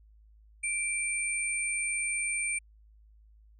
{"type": "tone pair together", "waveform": "sine", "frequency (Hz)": [2349, 8855], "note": ["D7", "C#9"], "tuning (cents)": [0, -3], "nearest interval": "octave + major seventh", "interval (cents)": 2297, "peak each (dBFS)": [-31, -32], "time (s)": [0.63, 2.59], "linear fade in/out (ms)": 10, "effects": ["added 53 Hz sine -55 dBFS peak until 3.59 s"]}